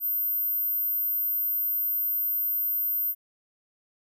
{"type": "tone", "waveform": "sine", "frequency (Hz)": 13610, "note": "G#9", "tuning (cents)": 41, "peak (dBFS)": -24, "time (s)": [0, 3.15], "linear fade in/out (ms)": 50, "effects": []}